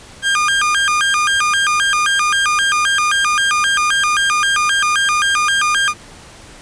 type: tone with vibrato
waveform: 30% pulse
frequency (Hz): 1395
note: F6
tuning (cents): -2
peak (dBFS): -10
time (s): 0.22-5.94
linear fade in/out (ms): 50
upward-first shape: square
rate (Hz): 3.8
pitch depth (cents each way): 240
effects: pink hiss -39 dBFS RMS until 6.61 s + resampled to 22050 Hz